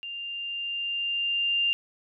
sine tone with level ramp, 2794 Hz, F7, in tune, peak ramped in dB -34 to -21 dBFS, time 0.03-1.73 s, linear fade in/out 0 ms, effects none

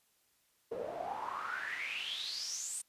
pink noise with band-pass filter sweep, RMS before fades -40 dBFS, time 0.71-2.82 s, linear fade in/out 10 ms, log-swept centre 450 to 8900 Hz, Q 8.9, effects white hiss -73 dBFS RMS until 2.88 s + resampled to 32000 Hz

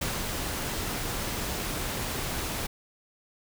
pink noise with ADSR envelope, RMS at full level -30 dBFS, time 0.01-2.67 s, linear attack 8 ms, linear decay 170 ms, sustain -2 dB, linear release 10 ms, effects none

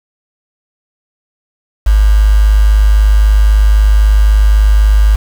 sine tone with quantisation, 51.9 Hz, G#1, in tune, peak -4 dBFS, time 1.86-5.16 s, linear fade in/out 10 ms, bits 4, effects none

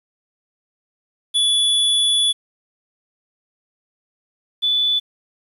square / sine tone pair in turn, 3430 / 3476 Hz, A7 / A7, -45 / -22 cents, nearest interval unison, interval 23 cents, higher second, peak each -15 dBFS, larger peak neither, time 1.34-2.33 / 4.62-5 s, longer first, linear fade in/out 20 ms, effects resampled to 32000 Hz + 8-bit

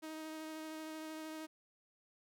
sawtooth tone with vibrato, 314.2 Hz, D#4, 17 cents sharp, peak -40 dBFS, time 0.02-1.47 s, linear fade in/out 20 ms, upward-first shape sine, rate 13 Hz, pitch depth 12 cents each way, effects none

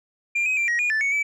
sine tone with pitch steps, 2390 / 2527 / 2363 / 1894 / 2438 / 1757 / 2223 / 2303 Hz, D7 / D#7 / D7 / A#6 / D#7 / A6 / C#7 / D7, +30 / +26 / +10 / +27 / -36 / -3 / +4 / -34 cents, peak -17 dBFS, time 0.35-1.23 s, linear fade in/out 10 ms, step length 110 ms, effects tanh soft clip ceiling -19 dBFS

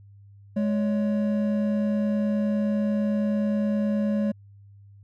triangle tone pair together, 210 / 560.6 Hz, G#3 / C#5, +19 / +19 cents, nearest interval octave + perfect fourth, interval 1700 cents, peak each -20 / -29 dBFS, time 0.56-4.32 s, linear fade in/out 10 ms, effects added 100 Hz sine -47 dBFS peak until 5.03 s

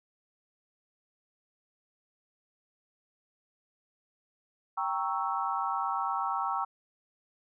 sine chord, G diminished seventh, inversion none, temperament equal, 784 / 932.3 / 1108.7 / 1318.5 Hz, G5 / Bb5 / Db6 / Fb6, 0 / 0 / 0 / 0 cents, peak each -34 dBFS, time 4.77-6.65 s, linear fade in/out 10 ms, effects none

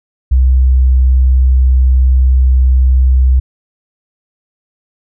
sine tone, 64.2 Hz, C2, 32 cents flat, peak -5 dBFS, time 0.31-3.4 s, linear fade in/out 10 ms, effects none

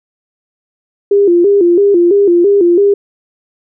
sine tone with vibrato, 373.8 Hz, F#4, 18 cents sharp, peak -5 dBFS, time 1.11-2.94 s, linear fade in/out 5 ms, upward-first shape square, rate 3 Hz, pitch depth 130 cents each way, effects none

